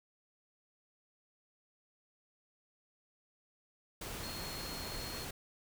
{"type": "tone in noise", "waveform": "sine", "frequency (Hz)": 4287, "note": "C8", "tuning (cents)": 41, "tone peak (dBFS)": -46, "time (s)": [4.23, 5.25], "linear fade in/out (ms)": 5, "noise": "pink", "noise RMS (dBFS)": -43, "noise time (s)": [4.01, 5.31], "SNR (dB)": -6, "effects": []}